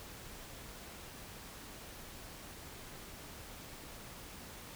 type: silence
effects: pink hiss -50 dBFS RMS until 4.75 s